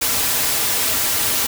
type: noise with comb filter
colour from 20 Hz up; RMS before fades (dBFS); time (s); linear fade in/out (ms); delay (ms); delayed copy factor
white; -19; 0.01-1.47; 10; 5.5; -0.5
effects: none